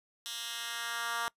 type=tone with high-pass filter sweep; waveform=10% pulse; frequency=233.5 Hz; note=A#3; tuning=3 cents sharp; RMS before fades=-37 dBFS; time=0.26-1.28 s; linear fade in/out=0 ms; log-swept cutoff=3500 to 1100 Hz; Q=1.4; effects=noise-tail reverb RT60 0.1 s tail -23 dB re dry + resampled to 32000 Hz